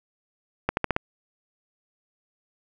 accelerating click train, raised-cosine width 0.5 ms, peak -7 dBFS, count 5, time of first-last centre 0.69-0.964 s, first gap 81 ms, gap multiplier 0.89, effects none

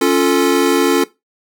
square chord, Db augmented, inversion none, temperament equal, 277.2 / 349.2 / 440 Hz, Db4 / F4 / A4, 0 / 0 / 0 cents, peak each -16 dBFS, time 0.01-1.04 s, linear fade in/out 5 ms, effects noise-tail reverb RT60 0.2 s tail -18 dB re dry

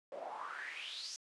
pink noise with band-pass filter sweep, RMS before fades -45 dBFS, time 0.12-1.16 s, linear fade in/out 0 ms, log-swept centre 520 to 6000 Hz, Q 6.5, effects high-pass 300 Hz 12 dB/octave + resampled to 24000 Hz

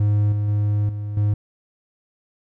triangle tone with level steps, 103.83 Hz, G#2, in tune, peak -13 / -17 / -15 / -23 / -14 dBFS, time 0-1.34 s, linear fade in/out 5 ms, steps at 0.32 / 0.48 / 0.89 / 1.17 s, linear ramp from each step 2 ms, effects none

